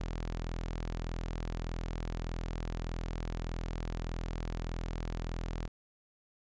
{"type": "tone", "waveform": "sawtooth", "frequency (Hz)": 41.66, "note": "E1", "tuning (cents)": 19, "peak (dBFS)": -31, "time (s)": [0, 5.68], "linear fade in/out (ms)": 10, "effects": ["resampled to 16000 Hz"]}